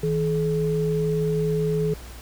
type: tone pair together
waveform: sine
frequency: 160.1 / 426.8 Hz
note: D#3 / G#4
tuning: +50 / +47 cents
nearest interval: octave + perfect fourth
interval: 1697 cents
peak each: -23 dBFS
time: 0.03-1.94 s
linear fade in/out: 5 ms
effects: added 60 Hz sine -38 dBFS peak until 2.21 s + pink hiss -44 dBFS RMS until 2.21 s